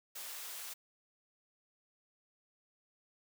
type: high-pass noise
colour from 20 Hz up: white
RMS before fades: -45 dBFS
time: 0.15-0.74 s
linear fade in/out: 10 ms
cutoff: 590 Hz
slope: 12 dB/octave
effects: none